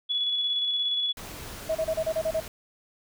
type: tone with tremolo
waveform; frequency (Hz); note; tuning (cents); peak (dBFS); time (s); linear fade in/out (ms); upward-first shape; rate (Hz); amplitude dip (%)
sine; 3400; G#7; +40; -23; 0.09-1.13; 20; square; 17; 25
type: noise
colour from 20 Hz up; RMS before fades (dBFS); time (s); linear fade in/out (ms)
pink; -40; 1.17-2.48; 2
type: tone bursts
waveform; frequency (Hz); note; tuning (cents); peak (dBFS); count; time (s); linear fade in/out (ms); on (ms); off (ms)
sine; 640; D#5; +49; -23; 8; 1.69-2.404; 10; 63; 30
effects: none